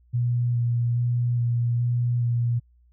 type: tone with vibrato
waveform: sine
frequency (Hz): 120.1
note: B2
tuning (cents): -48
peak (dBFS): -20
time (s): 0.13-2.6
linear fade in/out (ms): 20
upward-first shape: square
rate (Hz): 1.2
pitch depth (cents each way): 13
effects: added 60 Hz sine -55 dBFS peak until 2.92 s